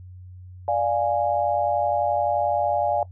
sine chord, D diminished, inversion none, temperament equal, 587.3 / 698.5 / 830.6 Hz, D5 / F5 / Ab5, 0 / 0 / 0 cents, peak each -24 dBFS, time 0.68-3.03 s, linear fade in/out 2 ms, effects noise-tail reverb RT60 0.1 s tail -19 dB re dry + added 91 Hz sine -39 dBFS peak until 3.11 s

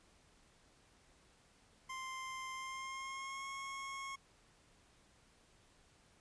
25% pulse tone with pitch glide, 1046.5 to 1090.3 Hz, C6 to C#6, 0 to -29 cents, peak -39 dBFS, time 1.89-4.16 s, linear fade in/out 10 ms, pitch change +71 cents, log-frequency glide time 2.53-3.46 s, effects pink hiss -68 dBFS RMS until 6.2 s + resampled to 22050 Hz

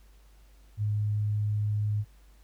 sine tone, 104.9 Hz, G#2, 18 cents sharp, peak -25 dBFS, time 0.77-2.05 s, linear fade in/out 50 ms, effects added 50 Hz sine -53 dBFS peak until 2.43 s + pink hiss -65 dBFS RMS until 2.43 s

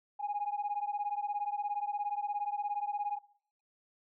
sine beating tone pair, 817 / 834 Hz, G#5 / G#5, -29 / +7 cents, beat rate 17 Hz, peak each -34 / -35 dBFS, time 0.19-3.19 s, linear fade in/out 20 ms, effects noise-tail reverb RT60 0.6 s tail -22 dB re dry + tanh soft clip ceiling -27 dBFS

